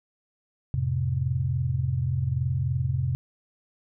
sine chord, F major, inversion none, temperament equal, 87.31 / 110 / 130.81 Hz, F2 / A2 / C3, 0 / 0 / 0 cents, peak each -29 / -31 / -25 dBFS, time 0.74-3.15 s, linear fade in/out 0 ms, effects none

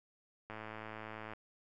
click train, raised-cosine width 0.5 ms, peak -30 dBFS, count 92, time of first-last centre 0.5-1.335 s, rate 109 Hz, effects none

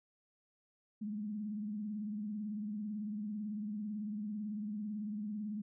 sine tone with vibrato, 210 Hz, G#3, 19 cents sharp, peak -37 dBFS, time 1.01-5.62 s, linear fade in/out 10 ms, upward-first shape triangle, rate 18 Hz, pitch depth 87 cents each way, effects none

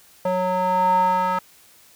square tone with band-pass filter sweep, 183.5 Hz, F#3, 14 cents flat, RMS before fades -20 dBFS, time 0.25-1.39 s, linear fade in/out 5 ms, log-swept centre 690 to 1100 Hz, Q 6.1, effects white hiss -52 dBFS RMS until 1.95 s

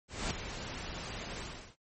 pink noise with ADSR envelope, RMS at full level -33 dBFS, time 0.08-1.76 s, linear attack 230 ms, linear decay 3 ms, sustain -8 dB, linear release 360 ms, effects noise-tail reverb RT60 0.1 s tail -26 dB re dry + MP3 32 kbps

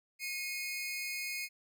sawtooth tone pair together, 2160 / 2484 Hz, C#7 / D#7, -45 / -3 cents, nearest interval major second, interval 242 cents, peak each -35 / -37 dBFS, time 0.19-1.49 s, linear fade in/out 50 ms, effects none

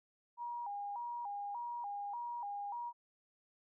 sine tone with vibrato, 880 Hz, A5, in tune, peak -39 dBFS, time 0.37-2.93 s, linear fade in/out 50 ms, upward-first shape square, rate 1.7 Hz, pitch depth 140 cents each way, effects none

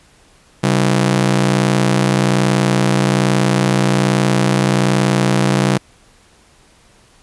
sawtooth ring-modulated tone, 163.2 Hz, E3, 17 cents flat, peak -5 dBFS, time 0.63-5.78 s, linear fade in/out 10 ms, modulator 30.6 Hz, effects pink hiss -50 dBFS RMS until 7.22 s + resampled to 24000 Hz

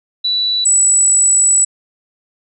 sine tone pair in turn, 3951 / 7886 Hz, B7 / B8, 0 / -4 cents, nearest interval octave, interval 1196 cents, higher second, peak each -13 / -8 dBFS, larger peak second, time 0.24-0.65 / 0.65-1.65 s, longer second, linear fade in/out 10 ms, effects none

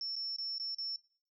sine tone with dropouts, 5400 Hz, E8, 41 cents sharp, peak -36 dBFS, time 0.01-0.96 s, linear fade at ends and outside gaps 1 ms, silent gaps 0.156-0.163 / 0.363-0.384 / 0.582-0.598 / 0.747-0.784 s, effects noise-tail reverb RT60 0.5 s tail -23 dB re dry

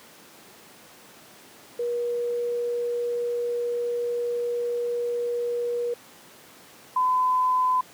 sine tone pair in turn, 479.2 / 1013.5 Hz, A#4 / B5, +48 / +45 cents, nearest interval octave + minor second, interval 1297 cents, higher second, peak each -24 / -19 dBFS, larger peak second, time 1.79-5.94 / 6.96-7.81 s, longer first, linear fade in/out 5 ms, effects pink hiss -49 dBFS RMS until 7.93 s + high-pass 200 Hz 12 dB/octave

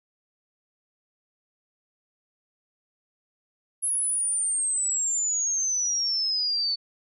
sine exponential sweep, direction down, 10760 to 4464 Hz, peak -23 dBFS, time 3.82-6.76 s, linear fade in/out 20 ms, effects none

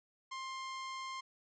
sawtooth tone, 1056 Hz, C6, 16 cents sharp, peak -37 dBFS, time 0.31-1.21 s, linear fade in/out 10 ms, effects resampled to 16000 Hz

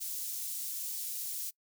white high-pass noise, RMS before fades -38 dBFS, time 0-1.51 s, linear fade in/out 20 ms, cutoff 5900 Hz, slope 12 dB/octave, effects noise-tail reverb RT60 0.1 s tail -24 dB re dry

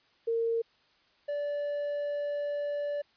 sine / triangle tone pair in turn, 459 / 580.5 Hz, A#4 / D5, -27 / -20 cents, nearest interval major third, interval 407 cents, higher second, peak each -26 / -28 dBFS, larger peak first, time 0.27-0.62 / 1.28-3.02 s, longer second, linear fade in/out 10 ms, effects white hiss -66 dBFS RMS until 3.16 s + resampled to 11025 Hz

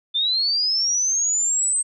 sine linear sweep, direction up, 3521 to 8340 Hz, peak -18 dBFS, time 0.14-1.83 s, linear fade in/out 20 ms, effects none

